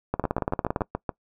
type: two click trains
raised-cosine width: 1 ms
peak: -12 / -10 dBFS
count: 7 / 13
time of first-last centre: 0.24-1.092 / 0.14-0.818 s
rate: 7.04 / 17.7 Hz
effects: noise-tail reverb RT60 0.1 s tail -23 dB re dry